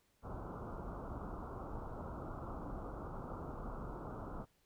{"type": "low-pass noise", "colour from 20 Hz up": "pink", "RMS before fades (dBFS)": -45, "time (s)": [0.22, 4.46], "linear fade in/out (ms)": 50, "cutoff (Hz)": 1400, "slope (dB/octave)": 96, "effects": ["pink hiss -75 dBFS RMS until 4.65 s"]}